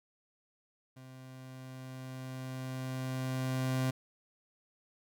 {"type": "tone with level ramp", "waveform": "30% pulse", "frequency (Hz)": 130, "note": "C3", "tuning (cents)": -11, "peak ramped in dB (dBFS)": [-47, -26], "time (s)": [0.96, 3.91], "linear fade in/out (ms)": 10, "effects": []}